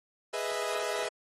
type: chord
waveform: sawtooth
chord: E major seventh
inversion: first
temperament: equal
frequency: 415.3 / 493.9 / 622.3 / 659.3 Hz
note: G#4 / B4 / D#5 / E5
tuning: 0 / 0 / 0 / 0 cents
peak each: -33 dBFS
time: 0.33-1.09 s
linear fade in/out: 10 ms
effects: AAC 32 kbps